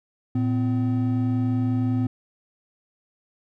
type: tone pair together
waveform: triangle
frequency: 113.66 / 255 Hz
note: A#2 / C4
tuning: -43 / -44 cents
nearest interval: octave + major second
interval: 1399 cents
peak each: -21 dBFS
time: 0.35-2.07 s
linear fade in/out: 5 ms
effects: none